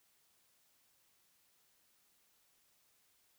silence, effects white hiss -73 dBFS RMS until 3.38 s

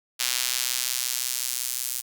sawtooth tone with high-pass filter sweep, 125.6 Hz, B2, 30 cents sharp, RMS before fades -28 dBFS, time 0.19-2.02 s, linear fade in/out 20 ms, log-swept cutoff 3600 to 8200 Hz, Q 0.73, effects none

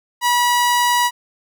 sawtooth tone, 970 Hz, B5, 31 cents flat, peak -10 dBFS, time 0.21-1.11 s, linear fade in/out 50 ms, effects none

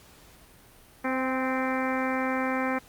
harmonic tone with a mistuned harmonic, 260 Hz, C4, 11 cents flat, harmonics 1 / 2 / 3 / 4 / 5 / 6 / 7 / 8 / 9, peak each -29 / -32 / -34 / -35 / -36 / -37 / -37 / -38 / -39 dBFS, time 1.04-2.79 s, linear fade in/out 10 ms, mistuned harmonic 3, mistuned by +21 cents, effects pink hiss -54 dBFS RMS until 2.88 s + Opus 48 kbps

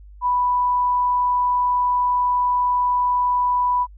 sine tone, 987.8 Hz, B5, in tune, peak -16 dBFS, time 0.21-3.87 s, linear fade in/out 50 ms, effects added 50 Hz sine -40 dBFS peak until 3.97 s

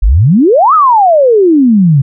sine exponential two-way sweep, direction up then down, 41.88 to 1318.5 to 130.4 Hz, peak -3 dBFS, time 0.02-2.02 s, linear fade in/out 10 ms, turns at 0.74 s, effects none

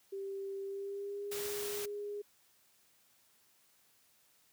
sine tone with pitch glide, 392 to 411.3 Hz, G4 to G#4, 0 to -17 cents, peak -38 dBFS, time 0.12-2.22 s, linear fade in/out 10 ms, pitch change +83 cents, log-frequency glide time 0.62-1.48 s
white noise, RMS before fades -42 dBFS, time 1.31-1.86 s, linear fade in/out 10 ms
effects white hiss -69 dBFS RMS until 4.52 s + high-pass 60 Hz 12 dB/octave

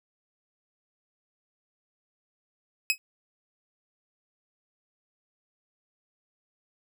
sawtooth tone with exponential decay, 2547 Hz, D#7, 40 cents sharp, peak -14 dBFS, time 2.9-2.98 s, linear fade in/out 0 ms, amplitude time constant 16 ms, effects none

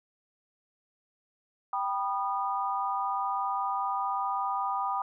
sine chord, G augmented, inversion none, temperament just, 784 / 980 / 1225 Hz, G5 / B5 / D#6, 0 / -14 / -27 cents, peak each -32 dBFS, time 1.73-5.02 s, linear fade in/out 2 ms, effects none

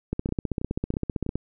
two click trains, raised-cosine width 3 ms, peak -17 / -13 dBFS, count 4 / 20, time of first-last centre 0.29-1.264 / 0.13-1.356 s, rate 3.08 / 15.5 Hz, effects none

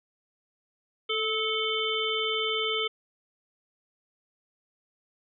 harmonic tone with a mistuned harmonic, 440 Hz, A4, in tune, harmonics 1 / 3 / 5 / 7 / 8, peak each -31 / -34 / -33 / -30 / -35 dBFS, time 1.09-2.88 s, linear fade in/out 10 ms, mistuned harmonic 3, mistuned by -36 cents, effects none

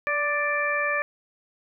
harmonic tone with a mistuned harmonic, 588 Hz, D5, 2 cents sharp, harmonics 1 / 2 / 3 / 4, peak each -29 / -29 / -26 / -29 dBFS, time 0.07-1.02 s, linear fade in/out 0 ms, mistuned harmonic 1, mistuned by -18 cents, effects none

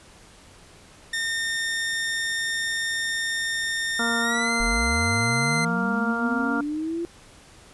sawtooth tone with pitch glide, 1822 to 2069 Hz, A#6 to C7, -40 to -20 cents, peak -21 dBFS, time 1.13-5.65 s, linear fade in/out 5 ms, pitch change +220 cents, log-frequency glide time 4.21-4.51 s
harmonic tone, 233.1 Hz, A#3, in tune, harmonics 1 / 2 / 3 / 4 / 5 / 6, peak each -28 / -33 / -33 / -34 / -35 / -27 dBFS, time 3.99-6.61 s, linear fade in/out 5 ms
sine linear sweep, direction up, 33.45 to 344 Hz, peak -25 dBFS, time 4.6-7.05 s, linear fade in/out 0 ms
effects pink hiss -50 dBFS RMS until 7.73 s + resampled to 24000 Hz

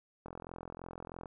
click train, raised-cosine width 1 ms, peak -30 dBFS, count 44, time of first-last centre 0.26-1.258 s, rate 43.1 Hz, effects none

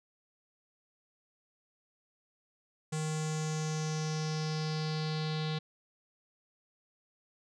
square tone with low-pass filter sweep, 155.56 Hz, D#3, in tune, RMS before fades -34 dBFS, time 2.92-5.59 s, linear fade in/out 10 ms, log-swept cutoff 7900 to 3900 Hz, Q 4.5, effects none

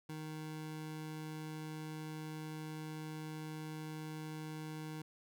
25% pulse tone, 155.56 Hz, D#3, in tune, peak -39 dBFS, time 0.09-5.02 s, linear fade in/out 5 ms, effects none

